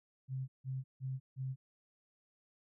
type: tone bursts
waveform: sine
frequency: 131.6 Hz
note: C3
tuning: 10 cents sharp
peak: -36 dBFS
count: 4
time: 0.28-1.56 s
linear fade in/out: 50 ms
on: 200 ms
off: 160 ms
effects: none